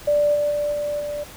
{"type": "tone with level steps", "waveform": "sine", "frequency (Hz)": 587.3, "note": "D5", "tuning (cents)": 0, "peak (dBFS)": [-15, -18, -20, -22, -25], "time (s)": [0.07, 1.24], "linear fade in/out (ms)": 10, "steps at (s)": [0.34, 0.5, 0.72, 0.99], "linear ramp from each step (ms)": 20, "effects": ["pink hiss -41 dBFS RMS until 1.36 s"]}